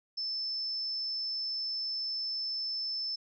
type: tone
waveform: sine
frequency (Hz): 5274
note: E8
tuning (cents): 0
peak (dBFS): -32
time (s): 0.17-3.16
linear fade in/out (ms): 10
effects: none